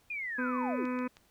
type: linear sweep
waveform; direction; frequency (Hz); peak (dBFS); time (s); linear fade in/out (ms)
sine; down; 2483 to 266.5; -34; 0.1-0.85; 5
type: harmonic tone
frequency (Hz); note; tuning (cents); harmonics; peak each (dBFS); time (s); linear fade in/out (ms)
250.9; B3; +28; 1 / 2 / 4 / 5 / 6 / 7 / 8 / 9 / 10; -32 / -39 / -41 / -45 / -48 / -50 / -52 / -50 / -49; 0.38-1.08; 10
type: clicks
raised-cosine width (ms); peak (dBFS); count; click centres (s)
0.2; -34; 3; 0.854 / 0.99 / 1.169
effects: pink hiss -67 dBFS RMS until 1.3 s